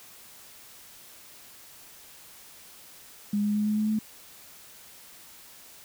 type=tone with pitch steps; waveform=sine; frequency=205.8 / 207.8 / 209.9 / 212 / 214 / 216.2 Hz; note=G#3 / G#3 / G#3 / G#3 / A3 / A3; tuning=-16 / +1 / +19 / +36 / -48 / -30 cents; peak=-23 dBFS; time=3.33-3.99 s; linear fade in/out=5 ms; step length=110 ms; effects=white hiss -50 dBFS RMS until 5.84 s